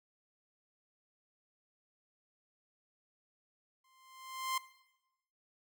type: tone with exponential growth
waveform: sawtooth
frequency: 1046.5 Hz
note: C6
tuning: in tune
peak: -27 dBFS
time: 3.84-4.58 s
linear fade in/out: 5 ms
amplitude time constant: 160 ms
effects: noise-tail reverb RT60 0.9 s tail -17 dB re dry